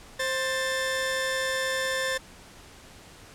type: tone pair together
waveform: sawtooth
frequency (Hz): 526 / 1771.9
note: C5 / A6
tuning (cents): +9 / +12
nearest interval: octave + major sixth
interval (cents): 2103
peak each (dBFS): -25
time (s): 0.19-2.18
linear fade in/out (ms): 10
effects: pink hiss -49 dBFS RMS until 3.34 s + low-pass 10000 Hz 12 dB/octave